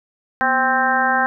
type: harmonic tone with a mistuned harmonic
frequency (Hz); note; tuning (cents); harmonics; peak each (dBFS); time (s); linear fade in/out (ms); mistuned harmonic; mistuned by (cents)
261.6; C4; 0; 1 / 2 / 3 / 4 / 5 / 6 / 7; -27 / -28 / -19 / -23 / -25 / -19 / -25; 0.41-1.26; 0; 1; -120
effects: none